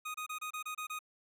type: tone bursts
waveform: 25% pulse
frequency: 1244.5 Hz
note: D#6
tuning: in tune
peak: -34 dBFS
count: 8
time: 0.05-0.991 s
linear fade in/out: 10 ms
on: 94 ms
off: 27 ms
effects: none